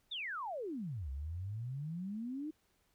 sine exponential two-way sweep, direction down then up, 3782 to 64.9 to 318 Hz, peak -38 dBFS, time 0.11-2.51 s, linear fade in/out 10 ms, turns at 1.1 s, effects pink hiss -75 dBFS RMS until 2.94 s

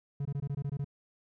triangle tone bursts, 141.1 Hz, C#3, 31 cents sharp, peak -29 dBFS, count 9, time 0.2-0.845 s, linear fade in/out 5 ms, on 53 ms, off 21 ms, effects none

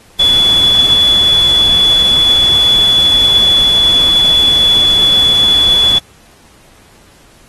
sine tone in noise, 3425 Hz, A7, 47 cents flat, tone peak -6 dBFS, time 0.19-5.99 s, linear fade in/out 10 ms, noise pink, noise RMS -23 dBFS, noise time 0.19-5.99 s, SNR +14 dB, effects pink hiss -45 dBFS RMS until 7.48 s + AAC 32 kbps

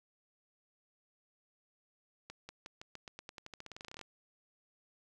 accelerating click train, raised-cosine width 0.2 ms, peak -29 dBFS, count 23, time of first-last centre 2.3-4.013 s, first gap 190 ms, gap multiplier 0.9, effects none

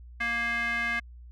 square tone with band-pass filter, 234.1 Hz, A#3, 8 cents sharp, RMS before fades -29 dBFS, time 0.2-1 s, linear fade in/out 10 ms, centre 1900 Hz, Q 9.6, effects added 60 Hz sine -44 dBFS peak until 1.31 s

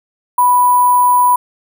sine tone with sample-and-hold, 987.8 Hz, B5, in tune, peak -7 dBFS, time 0.38-1.36 s, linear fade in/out 5 ms, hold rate 11025 Hz, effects none

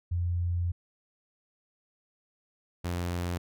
sine / sawtooth tone pair in turn, 87.2 / 87.64 Hz, F2 / F2, -2 / +7 cents, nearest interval unison, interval 9 cents, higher second, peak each -26 dBFS, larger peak neither, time 0.11-0.72 / 2.84-3.38 s, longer first, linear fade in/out 10 ms, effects none

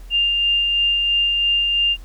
sine tone with tremolo, 2800 Hz, F7, 4 cents sharp, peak -14 dBFS, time 0.1-1.97 s, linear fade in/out 50 ms, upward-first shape sine, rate 3 Hz, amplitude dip 25%, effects added 42 Hz sine -34 dBFS peak until 2.04 s + pink hiss -51 dBFS RMS until 2.04 s

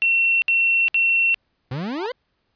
sine tone bursts, 2715 Hz, F7, 50 cents flat, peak -15 dBFS, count 3, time 0.02-1.344 s, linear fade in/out 0 ms, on 400 ms, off 62 ms
40% pulse exponential sweep, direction up, 120.4 to 532 Hz, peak -24 dBFS, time 1.71-2.12 s, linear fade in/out 5 ms
sine tone with exponential growth, 899 Hz, A5, 37 cents sharp, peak -25 dBFS, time 1.84-2.06 s, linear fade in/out 0 ms, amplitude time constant 46 ms
effects pink hiss -70 dBFS RMS until 2.55 s + resampled to 11025 Hz

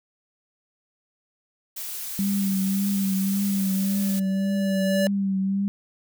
blue noise, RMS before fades -33 dBFS, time 1.76-4.2 s, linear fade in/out 10 ms
sine tone with vibrato, 195.6 Hz, G3, 4 cents flat, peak -21 dBFS, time 2.19-5.68 s, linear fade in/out 0 ms, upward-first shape triangle, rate 1.8 Hz, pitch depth 43 cents each way
square tone with exponential growth, 578 Hz, D5, 28 cents flat, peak -21 dBFS, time 3.32-5.07 s, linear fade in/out 1 ms, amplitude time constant 380 ms
effects none

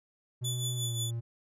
triangle tone with pitch glide, 123.47 to 116.54 Hz, B2 to A#2, 0 to 0 cents, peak -30 dBFS, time 0.41-1.21 s, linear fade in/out 20 ms, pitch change -100 cents, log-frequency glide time 0.74-0.95 s
20% pulse tone with tremolo, 3468 Hz, A7, 26 cents flat, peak -26 dBFS, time 0.44-1.11 s, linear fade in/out 10 ms, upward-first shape triangle, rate 5.6 Hz, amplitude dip 70%
effects none

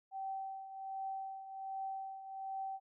sine tone with tremolo, 773 Hz, G5, 24 cents flat, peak -37 dBFS, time 0.11-2.8 s, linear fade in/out 50 ms, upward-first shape triangle, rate 1.3 Hz, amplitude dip 70%, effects none

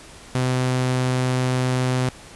sawtooth tone, 127.6 Hz, C3, 43 cents flat, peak -15 dBFS, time 0.35-2.09 s, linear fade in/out 0 ms, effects pink hiss -43 dBFS RMS until 2.35 s + resampled to 24000 Hz

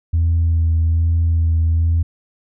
sine tone with vibrato, 82.41 Hz, E2, in tune, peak -11 dBFS, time 0.13-2.03 s, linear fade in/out 10 ms, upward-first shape sine, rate 1.2 Hz, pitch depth 18 cents each way, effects tanh soft clip ceiling -10 dBFS

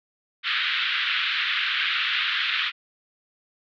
white band-pass noise, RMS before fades -25 dBFS, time 0.43-2.72 s, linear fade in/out 50 ms, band 1300 to 3700 Hz, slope 48 dB/octave, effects none

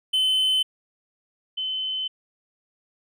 triangle / sine tone pair in turn, 3051 / 3051 Hz, G7 / G7, -48 / -48 cents, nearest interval unison, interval 0 cents, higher neither, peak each -17 / -25 dBFS, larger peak first, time 0.13-0.63 / 1.57-2.08 s, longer second, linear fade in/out 10 ms, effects none

